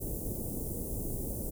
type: band-stop noise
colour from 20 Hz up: pink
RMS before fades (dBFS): -36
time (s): 0-1.51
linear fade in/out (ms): 20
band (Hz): 510 to 9400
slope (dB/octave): 24
effects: none